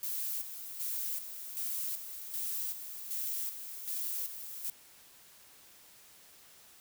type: noise with tremolo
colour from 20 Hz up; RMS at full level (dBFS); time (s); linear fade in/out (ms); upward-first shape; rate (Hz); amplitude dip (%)
violet; -36; 0.03-4.7; 0; square; 1.3; 60
effects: white hiss -58 dBFS RMS until 6.8 s